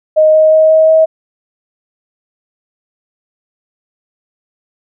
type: tone with pitch steps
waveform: sine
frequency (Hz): 622.3 / 626.3 / 630.3 / 634.3 / 638.3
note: D#5 / D#5 / D#5 / D#5 / D#5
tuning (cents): 0 / +11 / +22 / +33 / +44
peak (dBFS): -4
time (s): 0.16-1.06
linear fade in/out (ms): 20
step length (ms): 180
effects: none